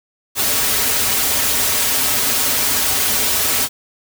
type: noise with comb filter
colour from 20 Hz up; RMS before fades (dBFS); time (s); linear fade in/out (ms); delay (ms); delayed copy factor
white; -17; 0.35-3.69; 50; 5.8; -1
effects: none